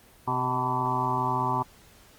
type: harmonic tone with a mistuned harmonic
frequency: 127.4 Hz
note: C3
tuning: 46 cents flat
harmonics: 1 / 2 / 3 / 5 / 6 / 7 / 8 / 9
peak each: -32 / -35 / -36 / -40 / -35 / -29 / -29 / -32 dBFS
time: 0.27-1.63 s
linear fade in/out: 10 ms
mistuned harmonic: 8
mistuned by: -38 cents
effects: pink hiss -55 dBFS RMS until 2.18 s + Opus 24 kbps